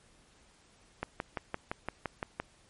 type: click train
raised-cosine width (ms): 0.5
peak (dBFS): -18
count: 9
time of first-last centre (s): 1.03-2.4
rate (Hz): 5.84
effects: pink hiss -63 dBFS RMS until 2.69 s + MP3 48 kbps